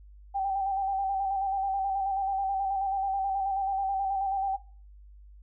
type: tone with vibrato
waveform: sine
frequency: 780 Hz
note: G5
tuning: 9 cents flat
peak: -26 dBFS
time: 0.34-4.57 s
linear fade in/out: 20 ms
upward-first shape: square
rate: 9.3 Hz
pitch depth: 30 cents each way
effects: noise-tail reverb RT60 0.4 s tail -19 dB re dry + added 50 Hz sine -48 dBFS peak until 5.42 s